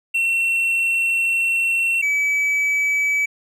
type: tone pair in turn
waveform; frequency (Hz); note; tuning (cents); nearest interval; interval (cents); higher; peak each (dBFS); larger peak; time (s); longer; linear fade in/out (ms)
triangle; 2713 / 2290; E7 / D7; +49 / -44; minor third; 293; first; -15; neither; 0.14-2.02 / 2.02-3.26; first; 10
effects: none